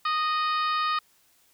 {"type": "harmonic tone with a mistuned harmonic", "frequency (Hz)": 620, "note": "D#5", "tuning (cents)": -6, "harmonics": [2, 3, 4, 5, 6, 7, 8], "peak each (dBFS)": [-24, -35, -37, -40, -37, -39, -43], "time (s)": [0.05, 0.99], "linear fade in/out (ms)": 5, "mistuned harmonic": 5, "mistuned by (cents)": -43, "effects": ["white hiss -63 dBFS RMS until 1.53 s"]}